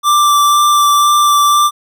square tone with vibrato, 1174.7 Hz, D6, in tune, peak -8 dBFS, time 0.03-1.71 s, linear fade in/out 50 ms, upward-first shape sine, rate 2 Hz, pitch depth 11 cents each way, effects none

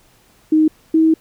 sine tone pair in turn, 311.9 / 320.1 Hz, D#4 / D#4, +4 / +49 cents, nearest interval unison, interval 45 cents, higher second, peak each -9 dBFS, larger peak neither, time 0.52-0.68 / 0.94-1.14 s, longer second, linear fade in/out 5 ms, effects pink hiss -53 dBFS RMS until 1.2 s

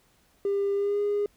triangle tone with pitch glide, 399.5 to 410.5 Hz, G4 to G#4, +33 to -20 cents, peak -20 dBFS, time 0.45-1.26 s, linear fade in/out 2 ms, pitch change +47 cents, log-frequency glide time 0.74-1 s, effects tanh soft clip ceiling -20 dBFS + pink hiss -64 dBFS RMS until 1.36 s

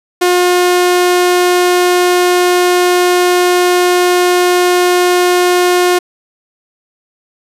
sawtooth tone, 357.8 Hz, F4, 42 cents sharp, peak -4 dBFS, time 0.21-5.99 s, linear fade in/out 10 ms, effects resampled to 32000 Hz

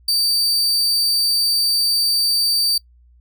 40% pulse tone, 4626 Hz, D8, 27 cents flat, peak -14 dBFS, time 0.08-2.78 s, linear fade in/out 5 ms, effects noise-tail reverb RT60 0.1 s tail -24 dB re dry + added 60 Hz sine -48 dBFS peak until 3.2 s

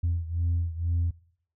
sine beating tone pair, 84.4 / 86.5 Hz, E2 / F2, +41 / -16 cents, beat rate 2.1 Hz, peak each -25 / -28 dBFS, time 0.03-1.11 s, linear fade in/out 10 ms, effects noise-tail reverb RT60 0.6 s tail -22 dB re dry + tanh soft clip ceiling -20 dBFS

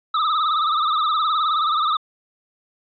square tone with vibrato, 1244.5 Hz, D#6, in tune, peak -18 dBFS, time 0.14-1.97 s, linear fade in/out 5 ms, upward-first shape sine, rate 19 Hz, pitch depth 94 cents each way, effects resampled to 11025 Hz + 10-bit

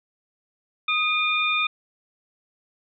sine tone cluster, 1246 / 2428 / 3612 Hz, D#6 / D#7 / A7, +2 / -43 / +45 cents, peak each -26 / -22 / -27 dBFS, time 0.88-1.67 s, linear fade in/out 5 ms, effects none

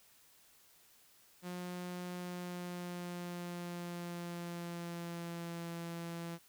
sawtooth tone with pitch glide, 178.7 to 169.06 Hz, F3 to E3, +40 to +44 cents, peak -37 dBFS, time 1.42-6.39 s, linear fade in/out 50 ms, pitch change -96 cents, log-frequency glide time 2.13-5.73 s, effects white hiss -65 dBFS RMS until 6.48 s

